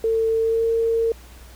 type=tone with pitch glide; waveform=sine; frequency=449.4 to 456.2 Hz; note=A4 to A#4; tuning=+37 to -37 cents; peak=-17 dBFS; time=0.04-1.12 s; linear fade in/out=2 ms; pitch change=+26 cents; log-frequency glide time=0.4-0.65 s; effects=added 60 Hz sine -42 dBFS peak until 1.55 s + pink hiss -48 dBFS RMS until 1.55 s